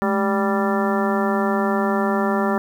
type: harmonic tone with a mistuned harmonic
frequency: 196 Hz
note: G3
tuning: in tune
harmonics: 1 / 2 / 3 / 4 / 5 / 6 / 7 / 9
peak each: -21 / -24 / -26 / -27 / -28 / -29 / -29 / -31 dBFS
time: 0.02-2.58 s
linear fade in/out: 0 ms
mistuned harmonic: 1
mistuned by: +140 cents
effects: 8-bit